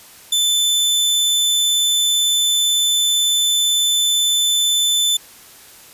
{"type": "tone", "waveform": "sawtooth", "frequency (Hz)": 3522, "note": "A7", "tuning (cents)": 1, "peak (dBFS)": -11, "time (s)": [0.32, 5.17], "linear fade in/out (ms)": 5, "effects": ["white hiss -43 dBFS RMS until 5.93 s", "resampled to 32000 Hz"]}